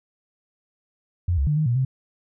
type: tone with pitch steps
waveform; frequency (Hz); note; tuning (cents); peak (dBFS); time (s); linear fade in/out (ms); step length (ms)
sine; 87.8 / 69.1 / 148.9 / 154.8 / 119.9 / 131.2; F2 / C#2 / D3 / D#3 / A#2 / C3; +10 / -5 / +24 / -9 / +49 / +5; -18; 1.28-1.85; 5; 95
effects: none